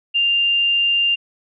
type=tone; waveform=sine; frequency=2794 Hz; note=F7; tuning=in tune; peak=-14 dBFS; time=0.14-1.16 s; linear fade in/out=20 ms; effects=none